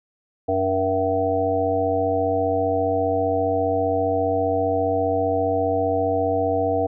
harmonic tone with a mistuned harmonic, 95 Hz, F#2, 46 cents sharp, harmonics 1 / 3 / 5 / 7 / 8, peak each -29 / -27 / -23 / -23 / -26 dBFS, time 0.48-6.87 s, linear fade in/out 10 ms, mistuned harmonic 3, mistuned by +21 cents, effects none

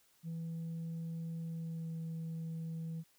sine tone with pitch glide, 164.81 to 163.01 Hz, E3 to E3, 0 to -19 cents, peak -36 dBFS, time 0.23-3.04 s, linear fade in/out 50 ms, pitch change -19 cents, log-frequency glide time 1.44-1.98 s, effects tanh soft clip ceiling -37 dBFS + white hiss -70 dBFS RMS until 3.18 s

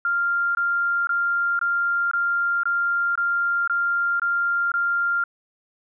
sine tone bursts, 1394 Hz, F6, 4 cents flat, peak -19 dBFS, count 10, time 0.05-5.239 s, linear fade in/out 2 ms, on 500 ms, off 21 ms, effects none

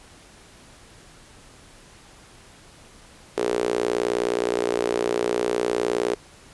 sawtooth tone with high-pass filter, 59.5 Hz, A#1, 36 cents sharp, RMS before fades -24 dBFS, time 3.37-6.15 s, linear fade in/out 5 ms, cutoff 410 Hz, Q 4.6, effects pink hiss -49 dBFS RMS until 6.53 s + resampled to 24000 Hz

